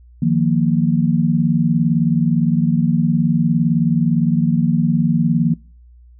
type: chord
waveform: sine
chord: Eb suspended second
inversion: none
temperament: just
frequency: 155.56 / 175.01 / 233.3 Hz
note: Eb3 / F3 / Bb3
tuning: 0 / +4 / +2 cents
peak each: -17 dBFS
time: 0.22-5.54 s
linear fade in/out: 5 ms
effects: noise-tail reverb RT60 0.4 s tail -23 dB re dry + added 60 Hz sine -42 dBFS peak until 6.19 s